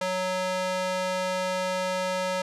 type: tone with high-pass filter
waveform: square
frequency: 185 Hz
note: F#3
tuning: in tune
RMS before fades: -28 dBFS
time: 0.01-2.42 s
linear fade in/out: 5 ms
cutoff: 500 Hz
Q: 1.2
effects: low-pass 8000 Hz 12 dB/octave